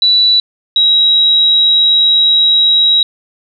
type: tone pair in turn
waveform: sine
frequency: 3951 / 3847 Hz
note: B7 / B7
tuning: 0 / -46 cents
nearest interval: unison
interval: 46 cents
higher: first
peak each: -6 dBFS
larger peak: neither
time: 0.02-0.4 / 0.76-3.03 s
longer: second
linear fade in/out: 2 ms
effects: none